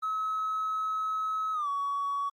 triangle tone with pitch glide, 1286 to 1126 Hz, E6 to C#6, -43 to +27 cents, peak -25 dBFS, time 0.02-2.3 s, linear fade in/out 20 ms, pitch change -230 cents, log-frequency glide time 1.53-1.69 s, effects tanh soft clip ceiling -25 dBFS + Opus 32 kbps

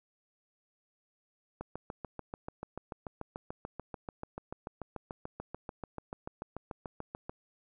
click train, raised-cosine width 1 ms, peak -25 dBFS, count 40, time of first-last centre 1.61-7.295 s, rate 6.86 Hz, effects none

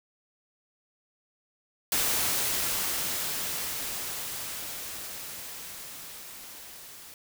white noise with level ramp, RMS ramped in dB -26 to -47 dBFS, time 1.92-7.14 s, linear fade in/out 2 ms, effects none

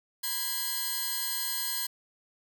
5% pulse tone cluster, 988 / 1028 / 1643 / 4220 Hz, B5 / C6 / G#6 / C8, 0 / -31 / -19 / +14 cents, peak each -27 / -31 / -25 / -25 dBFS, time 0.23-1.87 s, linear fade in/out 10 ms, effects none

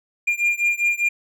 triangle beating tone pair, 2400 / 2405 Hz, D7 / D7, +37 / +41 cents, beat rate 5 Hz, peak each -19 / -20 dBFS, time 0.27-1.09 s, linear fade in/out 10 ms, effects none

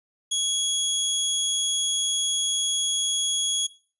20% pulse tone, 3334 Hz, G#7, 6 cents sharp, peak -17 dBFS, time 0.31-3.67 s, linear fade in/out 10 ms, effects noise-tail reverb RT60 0.4 s tail -18 dB re dry + resampled to 24000 Hz

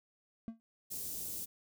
triangle tone with exponential decay, 226.5 Hz, A#3, 50 cents flat, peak -33 dBFS, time 0.48-0.6 s, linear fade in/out 0 ms, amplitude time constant 26 ms
white band-stop noise, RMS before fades -41 dBFS, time 0.9-1.46 s, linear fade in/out 20 ms, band 350 to 6900 Hz, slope 12 dB/octave
effects none

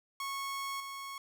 sawtooth tone with level steps, 1100 Hz, C#6, 14 cents flat, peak -32 / -37 dBFS, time 0.2-1.18 s, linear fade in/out 2 ms, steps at 0.8 s, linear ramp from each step 2 ms, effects none

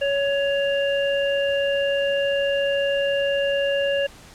harmonic tone, 559 Hz, C#5, 14 cents sharp, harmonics 1 / 3 / 5, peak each -20 / -29 / -28 dBFS, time 0.01-4.07 s, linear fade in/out 10 ms, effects pink hiss -46 dBFS RMS until 4.34 s + low-pass 10000 Hz 12 dB/octave

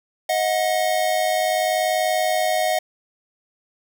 square tone pair together, 629 / 729.7 Hz, D#5 / F#5, +19 / -24 cents, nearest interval minor third, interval 257 cents, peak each -22 dBFS, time 0.29-2.79 s, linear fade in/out 5 ms, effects none

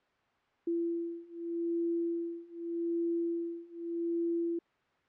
sine beating tone pair, 337.8 / 338.63 Hz, E4 / E4, +42 / +47 cents, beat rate 0.83 Hz, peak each -35 / -34 dBFS, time 0.67-4.59 s, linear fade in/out 5 ms, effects white hiss -70 dBFS RMS until 5.08 s + low-pass 2000 Hz 12 dB/octave

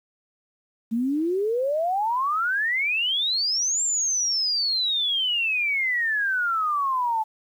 sine exponential two-way sweep, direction up then down, 220 to 7470 to 861 Hz, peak -21 dBFS, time 0.91-7.24 s, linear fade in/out 20 ms, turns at 3.83 s, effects 9-bit

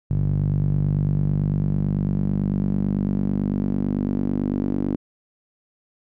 sawtooth tone with band-pass filter sweep, 49 Hz, G1, in tune, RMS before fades -22 dBFS, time 0.1-4.96 s, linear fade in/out 10 ms, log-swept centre 130 to 270 Hz, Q 3.3, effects none

